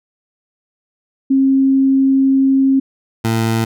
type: tone pair in turn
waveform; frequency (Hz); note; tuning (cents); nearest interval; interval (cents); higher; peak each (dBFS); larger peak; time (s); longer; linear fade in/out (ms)
sine / 20% pulse; 268.8 / 113.02; C4 / A2; +47 / +47; octave + minor third; 1500; first; -9; neither; 1.3-2.8 / 3.24-3.65; first; 10
effects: none